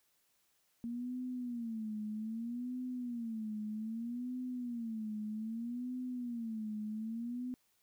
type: tone with vibrato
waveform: sine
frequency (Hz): 231.7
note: A#3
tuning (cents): -10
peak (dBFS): -37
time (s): 0.84-7.54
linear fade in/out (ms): 0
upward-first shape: sine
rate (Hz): 0.63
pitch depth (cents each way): 150
effects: white hiss -75 dBFS RMS until 7.82 s